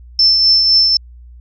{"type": "tone with tremolo", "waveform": "sine", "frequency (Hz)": 5310, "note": "E8", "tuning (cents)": 12, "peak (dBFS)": -6, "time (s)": [0.19, 0.97], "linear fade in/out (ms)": 2, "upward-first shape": "triangle", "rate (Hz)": 3.9, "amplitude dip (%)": 40, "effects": ["added 60 Hz sine -35 dBFS peak until 1.4 s"]}